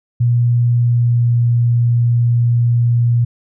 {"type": "tone with pitch glide", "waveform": "sine", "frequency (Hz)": [120, 119.1], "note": ["B2", "A#2"], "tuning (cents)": [-49, 38], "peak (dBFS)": -10, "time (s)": [0.2, 3.25], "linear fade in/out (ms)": 10, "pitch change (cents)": -13, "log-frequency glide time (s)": [0.8, 1.41], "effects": []}